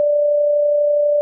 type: tone with amplitude modulation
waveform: sine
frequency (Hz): 587.3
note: D5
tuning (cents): 0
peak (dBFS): -11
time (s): 0-1.21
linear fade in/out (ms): 0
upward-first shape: sine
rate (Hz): 32.2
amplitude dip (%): 30
effects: none